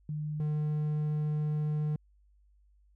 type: tone pair in turn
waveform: sine / triangle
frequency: 151.2 / 151.2 Hz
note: D#3 / D#3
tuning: -49 / -49 cents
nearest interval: unison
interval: 0 cents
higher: neither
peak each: -32 / -26 dBFS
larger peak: second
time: 0.09-0.4 / 0.4-1.96 s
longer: second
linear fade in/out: 2 ms
effects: added 50 Hz sine -61 dBFS peak until 2.95 s